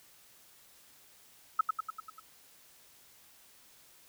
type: tone with echo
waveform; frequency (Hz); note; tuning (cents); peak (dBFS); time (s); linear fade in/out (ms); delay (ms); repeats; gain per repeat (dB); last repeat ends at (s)
sine; 1296; E6; -30; -21; 1.59-1.61; 5; 98; 6; -4; 2.198
effects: white hiss -60 dBFS RMS until 4.08 s